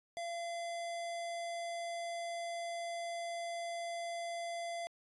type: tone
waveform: square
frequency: 683 Hz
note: F5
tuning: 39 cents flat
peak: -39 dBFS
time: 0.17-4.87 s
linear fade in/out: 0 ms
effects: resampled to 24000 Hz